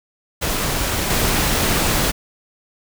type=noise with level steps; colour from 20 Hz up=pink; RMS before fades=-21 / -18 dBFS; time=0.41-2.12 s; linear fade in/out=20 ms; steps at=1.1 s; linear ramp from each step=5 ms; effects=none